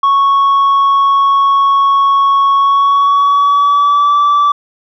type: tone with pitch glide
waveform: sine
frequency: 1107 to 1160 Hz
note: C#6 to D6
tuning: -3 to -22 cents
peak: -4 dBFS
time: 0.03-4.52 s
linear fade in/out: 5 ms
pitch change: +81 cents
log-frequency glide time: 2.57-4.16 s
effects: tanh soft clip ceiling -6 dBFS